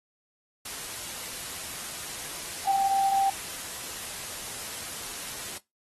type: tone in noise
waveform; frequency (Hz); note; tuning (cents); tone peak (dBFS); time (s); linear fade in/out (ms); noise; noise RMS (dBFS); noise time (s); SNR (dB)
sine; 784; G5; 0; -21; 2.67-3.3; 5; white; -37; 0.65-5.58; +13
effects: noise-tail reverb RT60 0.2 s tail -21 dB re dry + AAC 32 kbps